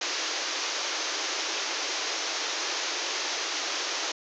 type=band-pass noise; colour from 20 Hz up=white; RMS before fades=-31 dBFS; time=0.01-4.12 s; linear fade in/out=5 ms; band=290 to 6600 Hz; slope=96 dB/octave; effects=none